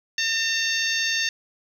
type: harmonic tone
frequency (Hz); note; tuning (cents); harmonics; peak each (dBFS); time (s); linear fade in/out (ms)
906; A#5; -50; 2 / 3 / 4 / 5 / 6 / 7; -26 / -28 / -29 / -30 / -31 / -31; 0.18-1.29; 2
effects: 8-bit